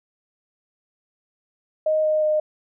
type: tone with pitch steps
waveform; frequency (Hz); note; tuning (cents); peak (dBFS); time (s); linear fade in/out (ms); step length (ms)
sine; 622.3 / 617.6 / 613; D#5 / D#5 / D#5; 0 / -13 / -26; -17; 1.86-2.4; 5; 180
effects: none